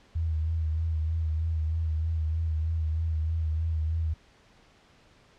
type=tone with vibrato; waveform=sine; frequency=80 Hz; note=D#2; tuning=49 cents sharp; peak=-25 dBFS; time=0.15-4.14 s; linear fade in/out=10 ms; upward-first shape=sine; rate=3.2 Hz; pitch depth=42 cents each way; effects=pink hiss -59 dBFS RMS until 5.38 s + low-pass 5000 Hz 12 dB/octave